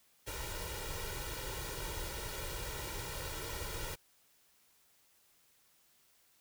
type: noise with comb filter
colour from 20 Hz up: pink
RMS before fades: -41 dBFS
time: 0.26-3.96 s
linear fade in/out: 20 ms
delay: 2.1 ms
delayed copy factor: +0.8
effects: white hiss -69 dBFS RMS until 6.4 s

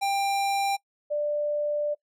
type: tone pair in turn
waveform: square / sine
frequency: 793 / 591 Hz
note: G5 / D5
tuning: +20 / +11 cents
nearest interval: perfect fourth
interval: 509 cents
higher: first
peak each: -24 dBFS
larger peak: neither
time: 0.01-0.77 / 1.1-1.95 s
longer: second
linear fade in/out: 20 ms
effects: noise-tail reverb RT60 0.1 s tail -23 dB re dry + low-pass 12000 Hz 12 dB/octave

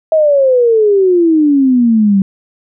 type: exponential sweep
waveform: sine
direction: down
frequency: 645 to 190.8 Hz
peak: -6 dBFS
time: 0.12-2.22 s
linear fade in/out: 2 ms
effects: none

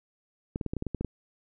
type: clicks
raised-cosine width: 3 ms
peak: -18 dBFS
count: 10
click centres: 0.559 / 0.612 / 0.663 / 0.735 / 0.767 / 0.824 / 0.867 / 0.947 / 1.01 / 1.047 s
effects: none

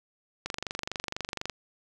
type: click train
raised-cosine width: 0.2 ms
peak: -15 dBFS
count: 26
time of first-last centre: 0.46-1.497 s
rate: 24.1 Hz
effects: none

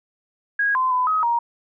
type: tone with pitch steps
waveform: sine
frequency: 1645 / 1030 / 1005 / 1267 / 941 Hz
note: G#6 / C6 / B5 / D#6 / A#5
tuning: -17 / -28 / +30 / +31 / +16 cents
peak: -17 dBFS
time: 0.59-1.39 s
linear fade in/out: 5 ms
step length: 160 ms
effects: none

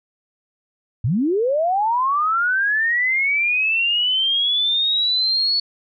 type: linear sweep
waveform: sine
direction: up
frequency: 96.2 to 4435 Hz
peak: -16 dBFS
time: 1.04-5.6 s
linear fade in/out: 5 ms
effects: none

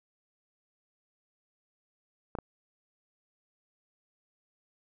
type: clicks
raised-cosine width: 1 ms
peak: -21 dBFS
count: 2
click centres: 2.352 / 2.387 s
effects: none

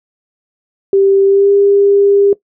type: tone with pitch glide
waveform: sine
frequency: 392 to 400.9 Hz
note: G4 to G4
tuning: 0 to +39 cents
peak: -6 dBFS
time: 0.93-2.33 s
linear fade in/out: 2 ms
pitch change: +39 cents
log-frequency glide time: 1.25-1.51 s
effects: noise-tail reverb RT60 0.1 s tail -18 dB re dry

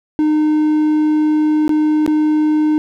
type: tone with dropouts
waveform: triangle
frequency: 305.8 Hz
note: D#4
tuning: 30 cents flat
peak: -9 dBFS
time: 0.19-2.78 s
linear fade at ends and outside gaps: 0 ms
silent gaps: 1.679-1.693 / 2.063-2.077 s
effects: none

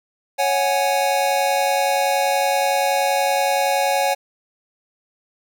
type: chord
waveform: square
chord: C# suspended fourth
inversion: none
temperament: equal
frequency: 554.4 / 740 / 830.6 Hz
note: C#5 / F#5 / G#5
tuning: 0 / 0 / 0 cents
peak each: -22 dBFS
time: 0.38-4.15 s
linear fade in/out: 20 ms
effects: none

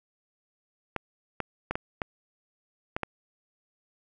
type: clicks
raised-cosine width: 0.5 ms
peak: -14 dBFS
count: 7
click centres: 0.963 / 1.403 / 1.71 / 1.755 / 2.018 / 2.965 / 3.033 s
effects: none

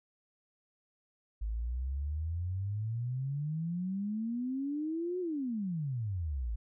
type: exponential two-way sweep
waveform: sine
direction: up then down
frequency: 51.91 to 370 to 51.91 Hz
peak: -32 dBFS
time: 1.41-6.56 s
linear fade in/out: 10 ms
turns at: 5.2 s
effects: none

